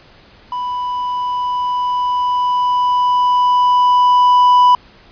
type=tone with level ramp; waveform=triangle; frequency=990 Hz; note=B5; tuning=4 cents sharp; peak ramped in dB=-17 to -4 dBFS; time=0.52-4.75 s; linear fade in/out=2 ms; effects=pink hiss -45 dBFS RMS until 5.11 s + resampled to 11025 Hz